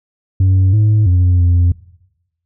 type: tone with pitch steps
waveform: sine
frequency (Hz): 94.5 / 106.8 / 89.7 / 87.5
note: F#2 / G#2 / F2 / F2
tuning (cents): +37 / +49 / +47 / +4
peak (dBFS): -5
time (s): 0.4-1.72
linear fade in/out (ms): 5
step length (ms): 330
effects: noise-tail reverb RT60 0.9 s tail -21 dB re dry + tanh soft clip ceiling -7 dBFS